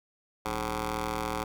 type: ring-modulated tone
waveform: 10% pulse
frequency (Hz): 113.5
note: A#2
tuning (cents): -46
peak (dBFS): -19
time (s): 0.45-1.44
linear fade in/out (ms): 5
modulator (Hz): 645
effects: none